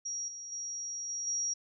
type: tone with level steps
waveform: sine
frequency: 5680 Hz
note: F8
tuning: 28 cents sharp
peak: -34 / -41 / -36 / -34 / -30 dBFS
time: 0.05-1.54 s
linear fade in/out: 10 ms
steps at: 0.28 / 0.52 / 1.09 / 1.27 s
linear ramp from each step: 2 ms
effects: none